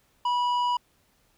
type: tone with tanh clipping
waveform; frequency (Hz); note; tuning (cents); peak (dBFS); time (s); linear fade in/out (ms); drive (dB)
triangle; 977; B5; -19; -24; 0.25-0.77; 5; 13
effects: pink hiss -66 dBFS RMS until 1.37 s